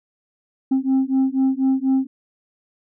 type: beating tone pair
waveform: sine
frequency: 263.4 / 267.5 Hz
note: C4 / C4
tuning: +12 / +38 cents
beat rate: 4.1 Hz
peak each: -17 dBFS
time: 0.71-2.07 s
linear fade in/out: 10 ms
effects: tanh soft clip ceiling -13 dBFS